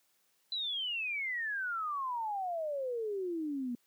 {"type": "exponential sweep", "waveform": "sine", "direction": "down", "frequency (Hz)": [4036, 235.4], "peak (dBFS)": -33, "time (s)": [0.52, 3.75], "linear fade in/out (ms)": 2, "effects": ["white hiss -73 dBFS RMS until 3.86 s", "high-pass 150 Hz 12 dB/octave"]}